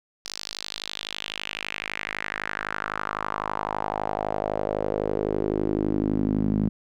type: tone with band-pass filter sweep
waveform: sawtooth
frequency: 51.91 Hz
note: G#1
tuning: in tune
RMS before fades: -28 dBFS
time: 0.25-6.69 s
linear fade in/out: 0 ms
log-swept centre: 5200 to 210 Hz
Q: 3.1
effects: none